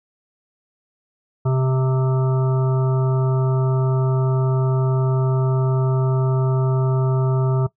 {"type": "harmonic tone", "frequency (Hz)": 130.81, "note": "C3", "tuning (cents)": 0, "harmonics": [1, 3, 5, 7, 9, 10], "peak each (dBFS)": [-16, -26, -30, -33, -35, -36], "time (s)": [1.45, 7.67], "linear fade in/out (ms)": 10, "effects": ["noise-tail reverb RT60 0.1 s tail -18 dB re dry"]}